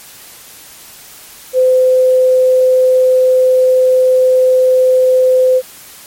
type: tone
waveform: sine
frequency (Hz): 512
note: C5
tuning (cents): -38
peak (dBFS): -6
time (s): 1.53-5.62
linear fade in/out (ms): 50
effects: white hiss -36 dBFS RMS until 6.06 s + MP3 64 kbps